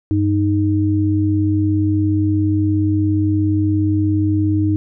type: tone pair together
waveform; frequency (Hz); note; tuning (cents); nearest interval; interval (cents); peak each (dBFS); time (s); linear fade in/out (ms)
sine; 97.64 / 310; G2 / D#4; -6 / -6; octave + minor sixth; 2000; -16; 0.11-4.76; 0
effects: none